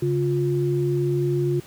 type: tone pair together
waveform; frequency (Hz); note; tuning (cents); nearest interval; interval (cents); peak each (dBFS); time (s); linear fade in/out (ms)
sine; 139.9 / 352.9; C#3 / F4; +16 / +18; octave + major third; 1602; -22; 0.02-1.6; 5
effects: pink hiss -47 dBFS RMS until 1.66 s + high-pass 60 Hz 12 dB/octave